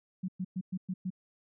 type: tone bursts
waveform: sine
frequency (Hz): 185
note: F#3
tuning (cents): 0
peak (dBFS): -31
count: 6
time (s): 0.23-1.104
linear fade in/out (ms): 10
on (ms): 54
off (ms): 110
effects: none